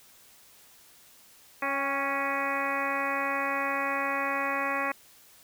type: harmonic tone with a mistuned harmonic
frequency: 277.2 Hz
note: C#4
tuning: in tune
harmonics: 1 / 2 / 3 / 4 / 5 / 6 / 7 / 8 / 9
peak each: -38 / -35 / -36 / -32 / -38 / -37 / -34 / -38 / -37 dBFS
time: 1.62-4.92 s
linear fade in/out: 5 ms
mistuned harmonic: 3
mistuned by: -37 cents
effects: white hiss -56 dBFS RMS until 5.43 s